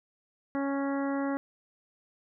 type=harmonic tone; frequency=277.2 Hz; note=C#4; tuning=in tune; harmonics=1 / 2 / 3 / 4 / 5 / 6 / 7; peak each=-29 / -35 / -39 / -41 / -43 / -45 / -46 dBFS; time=0.55-1.37 s; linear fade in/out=0 ms; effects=none